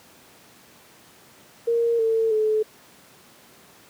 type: tone with pitch steps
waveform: sine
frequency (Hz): 466.2 / 448.8 / 432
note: A#4 / A4 / A4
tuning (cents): 0 / +34 / -32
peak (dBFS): -18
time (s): 1.67-2.63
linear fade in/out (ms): 10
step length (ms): 320
effects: pink hiss -51 dBFS RMS until 3.89 s + high-pass 150 Hz 12 dB/octave